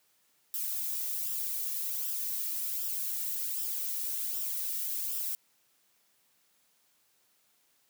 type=noise with flanger; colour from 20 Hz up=violet; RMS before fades=-34 dBFS; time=0.54-5.35 s; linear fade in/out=0 ms; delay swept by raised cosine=0.46 to 1.96 ms; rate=1.3 Hz; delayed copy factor=-0.5; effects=white hiss -70 dBFS RMS until 7.89 s + high-pass 100 Hz 12 dB/octave